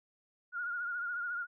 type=tone with vibrato; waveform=sine; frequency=1427 Hz; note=F6; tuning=37 cents sharp; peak=-34 dBFS; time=0.52-1.47 s; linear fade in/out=50 ms; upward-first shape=triangle; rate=14 Hz; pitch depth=62 cents each way; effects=none